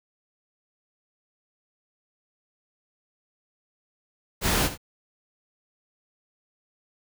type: noise with echo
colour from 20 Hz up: pink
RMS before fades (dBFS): -23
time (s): 4.41-4.7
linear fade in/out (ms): 50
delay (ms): 77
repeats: 1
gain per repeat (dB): -13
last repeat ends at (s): 4.777
effects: none